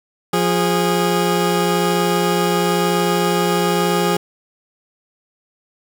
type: tone pair together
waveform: 20% pulse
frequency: 175.8 / 412.6 Hz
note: F3 / G#4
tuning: +12 / -11 cents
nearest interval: octave + minor third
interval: 1477 cents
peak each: -13 dBFS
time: 0.33-4.17 s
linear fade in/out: 5 ms
effects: none